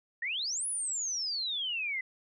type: exponential two-way sweep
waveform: sine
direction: up then down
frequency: 1805 to 10460 to 2002 Hz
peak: -31 dBFS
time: 0.22-2.01 s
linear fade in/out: 5 ms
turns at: 0.67 s
effects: none